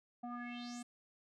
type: tone with low-pass filter sweep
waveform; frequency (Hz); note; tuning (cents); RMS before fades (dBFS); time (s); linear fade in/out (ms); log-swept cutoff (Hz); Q
square; 241.5; B3; -39; -45; 0.23-0.83; 10; 790 to 9100; 5.7
effects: none